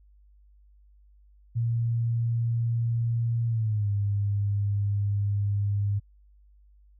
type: tone with pitch glide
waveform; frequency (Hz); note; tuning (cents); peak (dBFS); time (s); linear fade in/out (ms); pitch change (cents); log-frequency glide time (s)
sine; 116.5 to 101.42; A#2 to G#2; -1 to -41; -23; 1.55-6; 20; -240; 3.47-3.89
effects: added 50 Hz sine -54 dBFS peak until 6.99 s